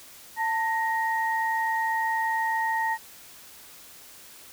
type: tone pair together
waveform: sine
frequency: 893 / 1875.3 Hz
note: A5 / A#6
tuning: +25 / +10 cents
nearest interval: octave + minor second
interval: 1285 cents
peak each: -25 / -28 dBFS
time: 0.36-2.98 s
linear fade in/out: 50 ms
effects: white hiss -48 dBFS RMS until 4.52 s